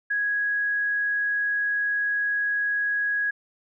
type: tone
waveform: sine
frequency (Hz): 1661.2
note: G#6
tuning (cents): 0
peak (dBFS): -22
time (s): 0.1-3.31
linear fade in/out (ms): 10
effects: none